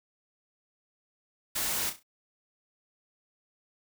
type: noise with echo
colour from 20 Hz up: white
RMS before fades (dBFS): -31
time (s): 1.55-1.9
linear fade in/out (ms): 10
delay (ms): 33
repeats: 4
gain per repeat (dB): -9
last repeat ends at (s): 2.032
effects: none